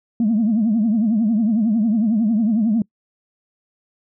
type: tone with vibrato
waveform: sine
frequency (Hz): 220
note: A3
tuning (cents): 0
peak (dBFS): -13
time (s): 0.2-2.82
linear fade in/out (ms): 2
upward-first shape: triangle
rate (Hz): 11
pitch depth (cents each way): 170
effects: noise-tail reverb RT60 0.1 s tail -26 dB re dry + tanh soft clip ceiling -11 dBFS